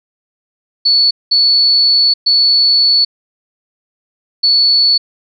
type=tone bursts at uneven times; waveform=sine; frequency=4435 Hz; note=C#8; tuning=in tune; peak=-7 dBFS; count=4; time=0.85-1.11 / 1.31-2.14 / 2.26-3.05 / 4.43-4.98 s; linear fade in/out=10 ms; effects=none